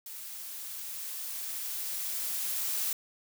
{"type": "noise with level ramp", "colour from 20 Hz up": "blue", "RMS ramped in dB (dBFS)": [-43, -31], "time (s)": [0.06, 2.93], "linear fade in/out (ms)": 2, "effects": []}